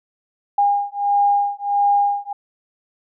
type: beating tone pair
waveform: sine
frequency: 810 / 811.5 Hz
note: G#5 / G#5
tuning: -43 / -40 cents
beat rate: 1.5 Hz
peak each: -18 dBFS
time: 0.58-2.33 s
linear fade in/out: 5 ms
effects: none